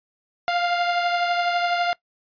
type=beating tone pair; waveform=sawtooth; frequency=698.5 / 710.5 Hz; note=F5 / F5; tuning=0 / +30 cents; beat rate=12 Hz; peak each=-17 / -25 dBFS; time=0.48-1.93 s; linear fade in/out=0 ms; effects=noise-tail reverb RT60 0.1 s tail -21 dB re dry + resampled to 11025 Hz